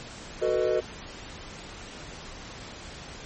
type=chord; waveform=triangle; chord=B dominant seventh; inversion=second; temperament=just; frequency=370.4 / 444.5 / 493.9 / 617.4 Hz; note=F#4 / A4 / B4 / D#5; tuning=+2 / +18 / 0 / -14 cents; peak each=-26 dBFS; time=0.41-0.81 s; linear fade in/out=20 ms; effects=pink hiss -42 dBFS RMS until 3.25 s + MP3 32 kbps